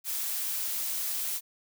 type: noise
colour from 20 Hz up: blue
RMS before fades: -32 dBFS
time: 0.04-1.41 s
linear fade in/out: 50 ms
effects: none